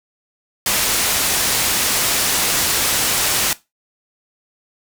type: low-pass noise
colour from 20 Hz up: white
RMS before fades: -18 dBFS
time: 0.66-3.53 s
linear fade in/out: 2 ms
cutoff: 12000 Hz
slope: 12 dB/octave
effects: noise-tail reverb RT60 0.2 s tail -17 dB re dry